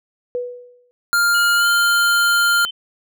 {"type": "tone with exponential decay", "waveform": "sine", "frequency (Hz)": 490.8, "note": "B4", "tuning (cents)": -11, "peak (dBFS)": -18, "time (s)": [0.35, 0.91], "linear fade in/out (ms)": 0, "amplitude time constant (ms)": 120}
{"type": "tone", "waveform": "square", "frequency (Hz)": 1400, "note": "F6", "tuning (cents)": 4, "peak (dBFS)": -14, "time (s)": [1.13, 2.65], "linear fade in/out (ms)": 0}
{"type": "tone with pitch glide", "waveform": "sine", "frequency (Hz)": [2908, 3076], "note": ["F#7", "G7"], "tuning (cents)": [-31, -33], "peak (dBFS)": -24, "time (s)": [1.34, 2.71], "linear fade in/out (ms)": 10, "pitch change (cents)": 98, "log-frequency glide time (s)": [1.56, 1.68]}
{"effects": []}